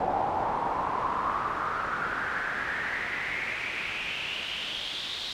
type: noise with band-pass filter sweep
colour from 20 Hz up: brown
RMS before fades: -31 dBFS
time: 0-5.33 s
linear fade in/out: 2 ms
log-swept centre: 760 to 3800 Hz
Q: 5.3
effects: none